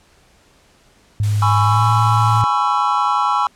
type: tone with pitch glide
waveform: sine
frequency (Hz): 104.3 to 111.14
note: G#2 to A2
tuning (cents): +8 to +18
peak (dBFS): -14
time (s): 1.2-2.44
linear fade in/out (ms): 0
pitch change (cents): +110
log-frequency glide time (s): 1.63-1.84
type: noise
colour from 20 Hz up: white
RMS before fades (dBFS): -34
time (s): 1.23-2.42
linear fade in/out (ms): 5
type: chord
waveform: triangle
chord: C# minor seventh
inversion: second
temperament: just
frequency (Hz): 831.5 / 997.9 / 1108.7 / 1330.5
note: G#5 / B5 / C#6 / E6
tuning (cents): +2 / +18 / 0 / +16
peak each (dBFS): -18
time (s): 1.42-3.47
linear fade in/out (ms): 2
effects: pink hiss -53 dBFS RMS until 3.55 s + low-pass 9000 Hz 12 dB/octave